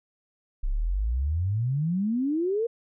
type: exponential sweep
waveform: sine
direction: up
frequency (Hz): 30.87 to 478.1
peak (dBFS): -23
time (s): 0.63-2.67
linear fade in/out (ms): 10
effects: none